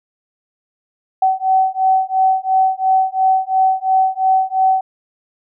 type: beating tone pair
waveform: sine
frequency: 758 / 760.9 Hz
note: F#5 / F#5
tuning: +42 / +48 cents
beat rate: 2.9 Hz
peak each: -15 dBFS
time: 1.22-4.81 s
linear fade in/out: 5 ms
effects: none